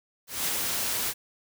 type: noise with ADSR envelope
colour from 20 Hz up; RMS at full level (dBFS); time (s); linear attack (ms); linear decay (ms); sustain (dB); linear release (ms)
white; -27; 0.27-1.14; 200; 22; -2; 44
effects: none